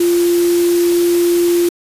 sine tone in noise, 346.4 Hz, F4, 14 cents flat, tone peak -10 dBFS, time 0-1.69 s, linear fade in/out 5 ms, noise white, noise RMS -25 dBFS, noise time 0-1.69 s, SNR +12 dB, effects resampled to 32000 Hz

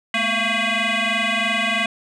sine tone with frequency modulation, 215 Hz, A3, 40 cents flat, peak -15 dBFS, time 0.14-1.86 s, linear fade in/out 2 ms, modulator 453 Hz, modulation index 6.4, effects tanh soft clip ceiling -17 dBFS

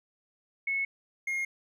sine / triangle tone pair in turn, 2195 / 2140 Hz, C#7 / C7, -18 / +38 cents, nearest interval unison, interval 44 cents, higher first, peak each -27 dBFS, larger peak neither, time 0.67-0.85 / 1.27-1.45 s, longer neither, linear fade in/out 5 ms, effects none

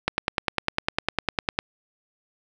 click train, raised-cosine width 0.3 ms, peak -5 dBFS, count 16, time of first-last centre 0.08-1.589 s, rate 9.94 Hz, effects none

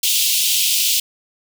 pink high-pass noise, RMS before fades -17 dBFS, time 0.03-1 s, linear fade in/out 5 ms, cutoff 2700 Hz, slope 48 dB/octave, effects none

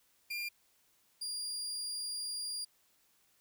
30% pulse tone pair in turn, 2397 / 4812 Hz, D7 / D8, +35 / +41 cents, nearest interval octave, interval 1206 cents, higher second, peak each -34 / -34 dBFS, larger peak neither, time 0.3-0.49 / 1.21-2.65 s, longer second, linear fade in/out 10 ms, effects white hiss -71 dBFS RMS until 3.4 s

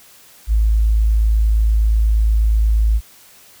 sine tone, 54.2 Hz, A1, 25 cents flat, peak -11 dBFS, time 0.47-3.01 s, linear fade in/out 50 ms, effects white hiss -46 dBFS RMS until 3.6 s

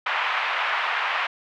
pink band-pass noise, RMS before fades -25 dBFS, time 0.06-1.27 s, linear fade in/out 5 ms, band 850 to 2800 Hz, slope 24 dB/octave, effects none

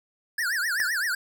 square tone with vibrato, 1646 Hz, G#6, 16 cents flat, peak -25 dBFS, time 0.38-1.15 s, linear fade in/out 5 ms, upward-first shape triangle, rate 7.8 Hz, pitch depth 300 cents each way
square tone with exponential decay, 1742 Hz, A6, 18 cents flat, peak -23 dBFS, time 0.8-0.98 s, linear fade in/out 0 ms, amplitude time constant 37 ms
effects none

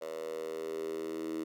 10% pulse tone with high-pass filter sweep, 80.2 Hz, E2, 47 cents flat, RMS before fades -38 dBFS, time 0.01-1.44 s, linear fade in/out 10 ms, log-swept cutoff 540 to 320 Hz, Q 5.9, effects none

